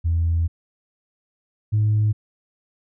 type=tone pair in turn; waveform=sine; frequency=83.4 / 106.6 Hz; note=E2 / G#2; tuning=+21 / +46 cents; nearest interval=major third; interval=425 cents; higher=second; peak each=-16 / -14 dBFS; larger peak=second; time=0.04-0.48 / 1.72-2.13 s; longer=first; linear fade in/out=20 ms; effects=tanh soft clip ceiling -13 dBFS